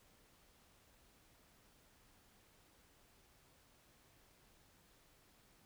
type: silence
effects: pink hiss -69 dBFS RMS until 5.65 s